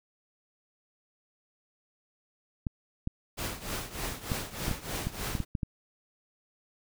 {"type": "clicks", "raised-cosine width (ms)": 5, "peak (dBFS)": -18, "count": 10, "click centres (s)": [2.668, 3.074, 4.318, 4.681, 4.713, 5.07, 5.352, 5.403, 5.552, 5.632]}
{"type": "noise with tremolo", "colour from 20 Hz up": "pink", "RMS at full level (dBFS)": -33, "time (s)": [3.37, 5.45], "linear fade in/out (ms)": 20, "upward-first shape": "triangle", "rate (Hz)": 3.3, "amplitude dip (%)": 85}
{"effects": []}